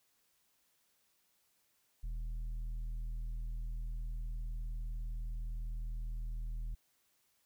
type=tone with tanh clipping; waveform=triangle; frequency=40.14 Hz; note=E1; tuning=45 cents flat; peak=-38 dBFS; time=2.03-6.75 s; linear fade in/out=10 ms; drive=10 dB; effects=white hiss -75 dBFS RMS until 7.45 s